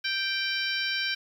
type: harmonic tone with a mistuned harmonic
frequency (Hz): 784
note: G5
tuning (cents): 0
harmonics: 2 / 3 / 4 / 5 / 6 / 7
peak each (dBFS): -31 / -33 / -34 / -35 / -36 / -36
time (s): 0.04-1.15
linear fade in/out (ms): 10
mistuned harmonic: 4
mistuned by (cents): -29
effects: 9-bit